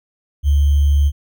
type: tone with sample-and-hold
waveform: sine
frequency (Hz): 71.8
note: D2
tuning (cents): -39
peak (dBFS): -10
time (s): 0.43-1.12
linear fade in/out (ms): 50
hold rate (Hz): 3150
effects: none